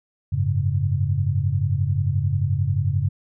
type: chord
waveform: sine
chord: F# suspended second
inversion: none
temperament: equal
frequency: 92.5 / 103.83 / 138.59 Hz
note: F#2 / G#2 / C#3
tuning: 0 / 0 / 0 cents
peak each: -23 dBFS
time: 0.32-3.09 s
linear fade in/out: 10 ms
effects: none